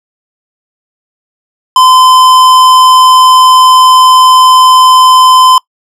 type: tone with tanh clipping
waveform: sine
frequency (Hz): 1025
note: C6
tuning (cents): -36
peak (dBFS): -3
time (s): 1.76-5.58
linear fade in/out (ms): 2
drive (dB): 17
effects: noise-tail reverb RT60 0.1 s tail -24 dB re dry